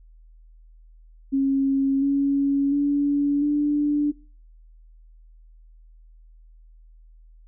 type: tone with pitch steps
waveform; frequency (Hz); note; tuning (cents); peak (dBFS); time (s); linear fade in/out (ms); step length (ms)
sine; 272.2 / 279 / 286.1 / 293.3; C#4 / C#4 / D4 / D4; -31 / +11 / -45 / -2; -18; 1.32-4.12; 20; 700
effects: noise-tail reverb RT60 0.4 s tail -23 dB re dry + added 40 Hz sine -47 dBFS peak until 7.47 s